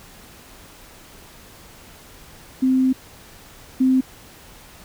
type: tone pair in turn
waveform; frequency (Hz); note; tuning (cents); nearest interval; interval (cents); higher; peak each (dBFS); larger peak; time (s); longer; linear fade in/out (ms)
sine; 260 / 260; C4 / C4; -11 / -11; unison; 0; neither; -14 / -13; second; 2.62-2.93 / 3.8-4.01; first; 10
effects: pink hiss -45 dBFS RMS until 4.84 s